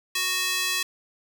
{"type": "tone with high-pass filter", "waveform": "square", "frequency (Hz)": 370, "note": "F#4", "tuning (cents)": 0, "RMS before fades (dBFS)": -26, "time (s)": [0.15, 0.83], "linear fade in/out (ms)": 5, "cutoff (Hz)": 2500, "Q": 0.96, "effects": []}